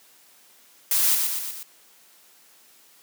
blue noise with echo, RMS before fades -21 dBFS, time 0.91-1.15 s, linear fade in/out 2 ms, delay 120 ms, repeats 4, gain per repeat -4 dB, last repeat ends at 1.63 s, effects white hiss -55 dBFS RMS until 3.02 s + high-pass 200 Hz 12 dB/octave

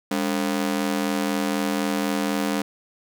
sawtooth ring-modulated tone, 245.2 Hz, B3, 12 cents flat, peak -15 dBFS, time 0.11-2.62 s, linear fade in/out 5 ms, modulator 42 Hz, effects none

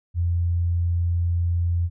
sine tone, 86.2 Hz, F2, 22 cents flat, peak -19 dBFS, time 0.14-1.9 s, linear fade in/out 50 ms, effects none

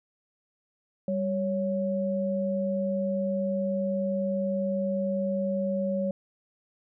sine tone pair together, 196 / 556.3 Hz, G3 / C#5, 0 / +6 cents, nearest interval octave + tritone, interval 1806 cents, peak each -28 dBFS, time 1.08-6.11 s, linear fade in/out 2 ms, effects none

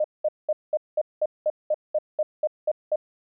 sine tone bursts, 611 Hz, D#5, 32 cents flat, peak -19 dBFS, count 13, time 0-2.959 s, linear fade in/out 5 ms, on 43 ms, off 200 ms, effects none

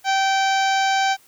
harmonic tone, 776 Hz, G5, 18 cents flat, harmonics 1 / 2 / 3 / 4 / 5 / 6 / 7 / 8 / 9, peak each -18 / -24 / -28 / -30 / -32 / -34 / -35 / -36 / -37 dBFS, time 0.04-1.17 s, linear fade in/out 50 ms, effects white hiss -54 dBFS RMS until 1.27 s

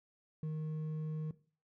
sine tone with hard clipping, 155.56 Hz, D#3, in tune, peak -37 dBFS, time 0.43-1.31 s, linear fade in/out 2 ms, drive 4 dB, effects noise-tail reverb RT60 0.4 s tail -17 dB re dry

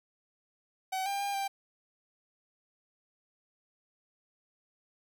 45% pulse tone with pitch steps, 757 / 797 / 803 / 788 Hz, F#5 / G5 / G5 / G5, +39 / +28 / +41 / +9 cents, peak -31 dBFS, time 0.92-1.48 s, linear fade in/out 10 ms, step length 140 ms, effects 12-bit

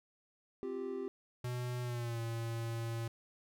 triangle chord, C suspended fourth, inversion none, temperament equal, 261.6 / 349.2 / 392 Hz, C4 / F4 / G4, 0 / 0 / 0 cents, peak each -42 / -43 / -37 dBFS, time 0.63-1.08 s, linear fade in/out 0 ms
square tone with pitch glide, 123.47 to 115.2 Hz, B2 to A#2, 0 to -20 cents, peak -37 dBFS, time 1.44-3.08 s, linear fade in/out 5 ms, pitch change -120 cents, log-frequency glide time 1.82-2.2 s
effects none

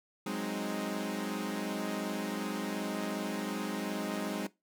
sawtooth chord, Ab dominant seventh, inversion third, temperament equal, 185 / 207.7 / 261.6 / 311.1 Hz, Gb3 / Ab3 / C4 / Eb4, 0 / 0 / 0 / 0 cents, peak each -36 / -33 / -37 / -36 dBFS, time 0.26-4.47 s, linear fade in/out 5 ms, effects noise-tail reverb RT60 0.2 s tail -19 dB re dry

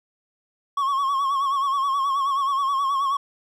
triangle tone with vibrato, 1100 Hz, C#6, 14 cents flat, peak -18 dBFS, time 0.77-3.17 s, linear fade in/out 5 ms, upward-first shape sine, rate 9.4 Hz, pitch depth 64 cents each way, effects none

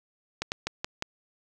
clicks, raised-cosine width 0.2 ms, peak -12 dBFS, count 5, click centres 0.42 / 0.519 / 0.67 / 0.845 / 1.024 s, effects none

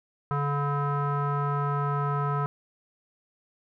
square tone with low-pass filter, 143.2 Hz, D3, 43 cents flat, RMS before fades -27 dBFS, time 0.31-2.46 s, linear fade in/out 0 ms, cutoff 1200 Hz, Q 9.7, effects none

